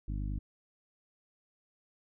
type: harmonic tone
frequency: 50.4 Hz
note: G1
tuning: 49 cents sharp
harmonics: 1 / 2 / 3 / 4 / 5 / 6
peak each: -34 / -40 / -44 / -46 / -48 / -50 dBFS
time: 0.08-0.39 s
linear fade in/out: 5 ms
effects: none